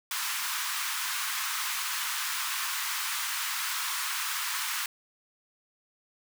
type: high-pass noise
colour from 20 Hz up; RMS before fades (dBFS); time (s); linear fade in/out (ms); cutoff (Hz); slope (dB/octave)
pink; -32; 0.11-4.86; 2; 990; 48
effects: none